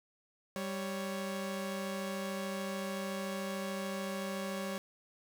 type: tone pair together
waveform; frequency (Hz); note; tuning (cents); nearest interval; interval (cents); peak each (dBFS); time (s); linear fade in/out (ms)
sawtooth; 196 / 554.4; G3 / C#5; 0 / 0; octave + tritone; 1800; -34 / -36; 0.56-4.78; 0
effects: none